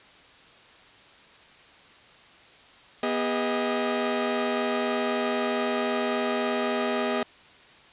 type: tone cluster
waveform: sawtooth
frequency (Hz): 244.4 / 405.4 / 630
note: B3 / G#4 / D#5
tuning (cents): -18 / -42 / +21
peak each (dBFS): -25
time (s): 3.03-7.23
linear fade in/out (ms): 2
effects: white hiss -52 dBFS RMS until 7.92 s + resampled to 8000 Hz